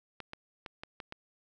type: clicks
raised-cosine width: 0.3 ms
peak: -25 dBFS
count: 6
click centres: 0.203 / 0.334 / 0.662 / 0.835 / 1.002 / 1.124 s
effects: none